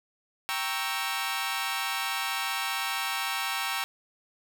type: chord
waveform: 15% pulse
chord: G diminished seventh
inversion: none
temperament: equal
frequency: 784 / 932.3 / 1108.7 / 1318.5 Hz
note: G5 / Bb5 / Db6 / Fb6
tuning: 0 / 0 / 0 / 0 cents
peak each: -28 dBFS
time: 0.49-3.84 s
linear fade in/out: 0 ms
effects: none